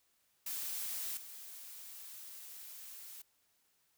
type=noise with level steps; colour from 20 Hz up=blue; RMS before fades=-40 / -50 dBFS; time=0.46-3.22 s; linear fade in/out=5 ms; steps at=1.17 s; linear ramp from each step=2 ms; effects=white hiss -75 dBFS RMS until 3.97 s